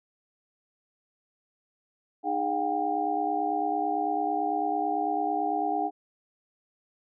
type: tone cluster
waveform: sine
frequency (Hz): 306.7 / 410.6 / 720 / 789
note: D#4 / G#4 / F#5 / G5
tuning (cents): -25 / -20 / -47 / +11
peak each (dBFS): -32 / -35 / -29 / -29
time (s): 2.23-5.91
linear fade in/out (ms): 50
effects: none